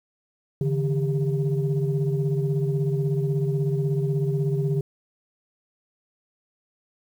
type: tone cluster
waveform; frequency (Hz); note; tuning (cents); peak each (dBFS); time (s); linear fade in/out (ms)
sine; 142.4 / 158.7 / 398.1; C#3 / D#3 / G4; +47 / +35 / +27; -22 / -27 / -27; 0.61-4.81; 2
effects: tanh soft clip ceiling -14 dBFS + 9-bit